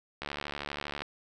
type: click train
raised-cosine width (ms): 0.3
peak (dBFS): -19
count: 59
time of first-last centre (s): 0.22-1.02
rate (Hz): 72.5
effects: none